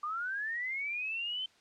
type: linear sweep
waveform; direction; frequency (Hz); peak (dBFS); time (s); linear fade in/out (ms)
sine; up; 1174.7 to 3100; -33; 0.03-1.46; 5
effects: white hiss -64 dBFS RMS until 1.6 s + low-pass 5000 Hz 12 dB/octave